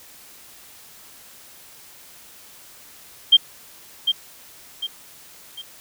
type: tone with echo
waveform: sine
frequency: 3177 Hz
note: G7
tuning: 23 cents sharp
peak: -7 dBFS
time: 3.32-3.37 s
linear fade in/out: 10 ms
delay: 750 ms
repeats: 3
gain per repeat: -8 dB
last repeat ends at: 5.62 s
effects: white hiss -46 dBFS RMS until 5.8 s